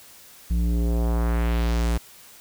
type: tone with low-pass filter sweep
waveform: square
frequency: 58 Hz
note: A#1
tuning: 8 cents flat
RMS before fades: -22 dBFS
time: 0.5-1.98 s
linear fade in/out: 10 ms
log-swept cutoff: 150 to 12000 Hz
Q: 1.2
effects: white hiss -48 dBFS RMS until 2.4 s